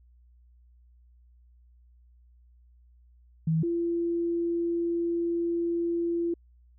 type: tone pair in turn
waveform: sine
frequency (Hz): 160.6 / 340.3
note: E3 / F4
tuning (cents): -45 / -45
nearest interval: octave + minor second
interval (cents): 1300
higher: second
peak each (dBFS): -22 / -25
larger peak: first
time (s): 3.47-3.63 / 3.63-6.34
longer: second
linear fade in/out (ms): 5
effects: added 60 Hz sine -55 dBFS peak until 6.78 s